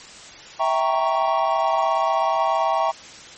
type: chord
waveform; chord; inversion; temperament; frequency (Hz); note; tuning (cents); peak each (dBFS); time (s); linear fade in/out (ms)
triangle; E diminished seventh; none; equal with one note detuned; 655.1 / 784 / 932.3 / 1108.7; E5 / G5 / Bb5 / Db6; -11 / 0 / 0 / 0; -21 / -21 / -22 / -22; 0.59-2.92; 20
effects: white hiss -41 dBFS RMS until 3.37 s + MP3 32 kbps